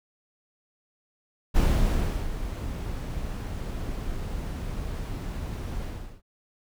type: noise with ADSR envelope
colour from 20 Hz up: brown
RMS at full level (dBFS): -20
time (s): 1.54-6.22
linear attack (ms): 28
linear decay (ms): 710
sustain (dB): -12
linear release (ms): 390
effects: none